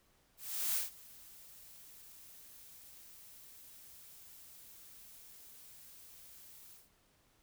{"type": "noise with ADSR envelope", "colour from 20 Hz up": "blue", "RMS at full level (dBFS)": -33, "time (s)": [0.37, 6.9], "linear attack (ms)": 380, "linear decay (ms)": 150, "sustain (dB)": -23, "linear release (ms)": 180, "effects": ["pink hiss -71 dBFS RMS until 7.42 s"]}